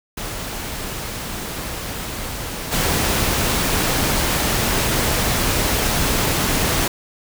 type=noise with level steps; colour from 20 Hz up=pink; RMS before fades=-28 / -19 dBFS; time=0.17-6.88 s; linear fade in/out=5 ms; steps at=2.71 s; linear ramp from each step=20 ms; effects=none